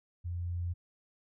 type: tone with level ramp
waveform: sine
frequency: 87.2 Hz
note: F2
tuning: 2 cents flat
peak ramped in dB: -34 to -31 dBFS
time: 0.24-0.74 s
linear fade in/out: 20 ms
effects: none